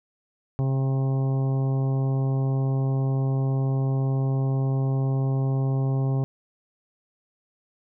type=harmonic tone with a mistuned harmonic; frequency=134.1 Hz; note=C3; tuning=43 cents sharp; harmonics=1 / 2 / 3 / 4 / 5 / 6 / 7 / 8; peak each=-21 / -33 / -35 / -40 / -41 / -42 / -48 / -47 dBFS; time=0.59-6.24 s; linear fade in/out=0 ms; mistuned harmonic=6; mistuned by=-21 cents; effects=none

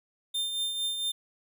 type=tone with tremolo; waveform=45% pulse; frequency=3600 Hz; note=A7; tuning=39 cents sharp; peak=-27 dBFS; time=0.34-1.12 s; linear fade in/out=10 ms; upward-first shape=triangle; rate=4.4 Hz; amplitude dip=50%; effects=none

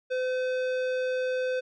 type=tone with tanh clipping; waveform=sine; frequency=510 Hz; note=C5; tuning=44 cents flat; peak=-28 dBFS; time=0.1-1.61 s; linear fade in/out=20 ms; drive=15 dB; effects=none

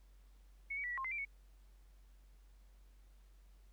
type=tone with pitch steps; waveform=sine; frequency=2208 / 2261 / 1957 / 1937 / 1063 / 2067 / 2353 / 2217 Hz; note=C#7 / C#7 / B6 / B6 / C6 / C7 / D7 / C#7; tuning=-7 / +34 / -16 / -34 / +27 / -22 / +3 / 0 cents; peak=-38 dBFS; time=0.7-1.252 s; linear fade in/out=10 ms; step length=69 ms; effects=added 47 Hz sine -59 dBFS peak until 3.72 s + pink hiss -75 dBFS RMS until 3.72 s

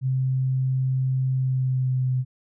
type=tone with pitch glide; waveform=sine; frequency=130.81 to 128.34 Hz; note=C3 to C3; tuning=0 to -33 cents; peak=-20 dBFS; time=0.01-2.25 s; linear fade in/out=50 ms; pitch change=-33 cents; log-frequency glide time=1.33-2.1 s; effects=none

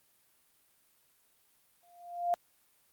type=tone with exponential growth; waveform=sine; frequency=698.5 Hz; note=F5; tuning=in tune; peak=-24 dBFS; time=1.83-2.34 s; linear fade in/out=0 ms; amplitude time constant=110 ms; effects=white hiss -69 dBFS RMS until 2.92 s + Opus 32 kbps

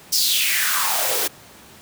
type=noise with high-pass filter sweep; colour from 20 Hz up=white; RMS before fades=-20 dBFS; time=0.12-1.28 s; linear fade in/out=10 ms; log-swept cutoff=5500 to 350 Hz; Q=4.1; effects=pink hiss -45 dBFS RMS until 1.81 s + high-pass 100 Hz 12 dB/octave

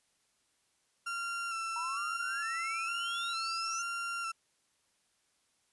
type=tone with vibrato; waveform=35% pulse; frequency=1361 Hz; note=F6; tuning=45 cents flat; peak=-33 dBFS; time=1.06-4.32 s; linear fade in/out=10 ms; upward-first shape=square; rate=1.1 Hz; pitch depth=26 cents each way
type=exponential sweep; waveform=sine; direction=up; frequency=937 to 6240 Hz; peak=-38 dBFS; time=1.76-3.82 s; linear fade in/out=2 ms
effects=white hiss -74 dBFS RMS until 5.72 s + resampled to 24000 Hz

